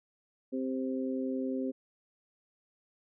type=harmonic tone; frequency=130.81 Hz; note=C3; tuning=in tune; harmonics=2 / 3 / 4; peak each=-32 / -38 / -39 dBFS; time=0.52-1.72 s; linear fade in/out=20 ms; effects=none